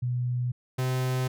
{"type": "tone pair in turn", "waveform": ["sine", "45% pulse"], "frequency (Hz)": [123.47, 128.65], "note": ["B2", "C3"], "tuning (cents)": [0, -29], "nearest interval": "minor second", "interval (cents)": 71, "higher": "second", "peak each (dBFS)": -25, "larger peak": "neither", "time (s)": [[0.02, 0.52], [0.78, 1.28]], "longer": "neither", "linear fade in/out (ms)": 10, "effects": []}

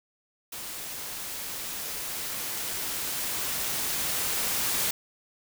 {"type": "noise with level ramp", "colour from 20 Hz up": "white", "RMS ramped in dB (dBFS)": [-38, -27], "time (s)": [0.52, 4.91], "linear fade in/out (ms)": 5, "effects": []}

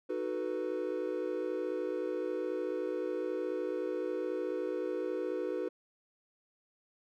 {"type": "chord", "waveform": "triangle", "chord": "B dominant seventh", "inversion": "first", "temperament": "equal", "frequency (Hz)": [311.1, 370, 440, 493.9], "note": ["D#4", "F#4", "A4", "B4"], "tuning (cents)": [0, 0, 0, 0], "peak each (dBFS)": [-38, -35, -38, -35], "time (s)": [0.09, 5.69], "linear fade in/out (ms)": 10, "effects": []}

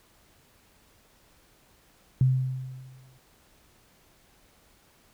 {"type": "tone with exponential decay", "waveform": "sine", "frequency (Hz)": 129.8, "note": "C3", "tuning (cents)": -13, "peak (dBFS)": -16, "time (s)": [2.21, 3.18], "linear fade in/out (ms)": 2, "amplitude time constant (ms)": 210, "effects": ["pink hiss -61 dBFS RMS until 5.13 s"]}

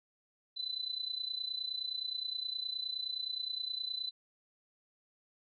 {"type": "tone with amplitude modulation", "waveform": "sine", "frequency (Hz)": 4012, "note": "B7", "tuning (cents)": 26, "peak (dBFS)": -32, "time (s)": [0.56, 4.11], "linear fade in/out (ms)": 20, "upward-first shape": "sine", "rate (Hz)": 29.6, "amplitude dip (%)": 80, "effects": []}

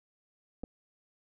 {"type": "clicks", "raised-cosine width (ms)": 2, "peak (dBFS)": -27, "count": 2, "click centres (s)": [0.635, 0.639], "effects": []}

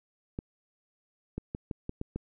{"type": "clicks", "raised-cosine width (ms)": 3, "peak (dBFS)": -21, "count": 7, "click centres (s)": [0.389, 1.38, 1.549, 1.712, 1.894, 2.014, 2.16], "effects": []}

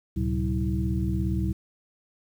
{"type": "tone cluster", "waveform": "sine", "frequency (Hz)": [71.8, 113.2, 130.4, 188, 323.5], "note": ["D2", "A2", "C3", "F#3", "E4"], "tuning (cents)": [-39, 50, -5, 28, -32], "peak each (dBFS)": [-27, -31, -33, -29, -33], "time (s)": [0.16, 1.53], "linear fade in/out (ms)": 10, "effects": ["9-bit"]}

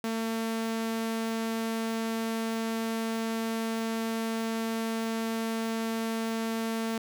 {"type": "tone", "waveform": "sawtooth", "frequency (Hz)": 225.4, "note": "A3", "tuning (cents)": 42, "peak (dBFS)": -25, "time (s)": [0.04, 6.98], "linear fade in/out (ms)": 2, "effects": []}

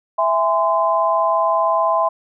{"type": "chord", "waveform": "sine", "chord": "E augmented", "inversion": "none", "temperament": "just", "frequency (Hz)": [659.3, 824.1, 1030.1], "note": ["E5", "G#5", "B#5"], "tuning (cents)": [0, -14, -27], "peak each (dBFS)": [-18, -22, -17], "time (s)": [0.18, 2.09], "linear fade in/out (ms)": 10, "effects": []}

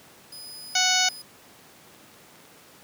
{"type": "tone", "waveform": "sawtooth", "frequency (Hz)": 4994, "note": "D#8", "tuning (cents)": 6, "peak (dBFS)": -36, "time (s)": [0.32, 1.22], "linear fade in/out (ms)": 5}
{"type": "harmonic tone", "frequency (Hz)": 740, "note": "F#5", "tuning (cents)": 0, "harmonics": [1, 2, 3, 4, 5, 6, 7, 8, 9], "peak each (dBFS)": [-28, -28, -28, -28, -28, -28, -28, -28, -28], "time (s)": [0.75, 1.09], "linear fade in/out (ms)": 5}
{"type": "clicks", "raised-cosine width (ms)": 0.2, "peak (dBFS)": -36, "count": 6, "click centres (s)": [1.594, 1.948, 2.142, 2.357, 2.403, 2.453]}
{"effects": ["pink hiss -51 dBFS RMS until 2.83 s", "high-pass 150 Hz 12 dB/octave"]}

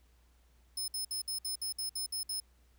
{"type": "tone bursts", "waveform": "20% pulse", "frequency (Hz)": 5200, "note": "E8", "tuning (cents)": -24, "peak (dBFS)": -29, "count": 10, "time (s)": [0.77, 2.401], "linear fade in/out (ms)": 5, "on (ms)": 110, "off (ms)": 59, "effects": ["added 60 Hz sine -63 dBFS peak until 2.78 s", "pink hiss -72 dBFS RMS until 2.78 s"]}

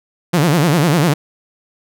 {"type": "tone with vibrato", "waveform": "sawtooth", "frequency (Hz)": 158.8, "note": "D#3", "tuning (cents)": 36, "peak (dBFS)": -7, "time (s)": [0.33, 1.14], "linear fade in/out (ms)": 10, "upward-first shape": "sine", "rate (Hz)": 10, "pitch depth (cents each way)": 220, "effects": []}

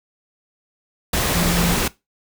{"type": "tone in noise", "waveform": "sine", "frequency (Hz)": 172.9, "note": "F3", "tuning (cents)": -17, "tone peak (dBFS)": -19, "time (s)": [1.35, 1.75], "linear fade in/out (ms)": 5, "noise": "pink", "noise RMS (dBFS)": -20, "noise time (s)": [1.13, 1.88], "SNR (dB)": -2, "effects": ["noise-tail reverb RT60 0.2 s tail -19 dB re dry"]}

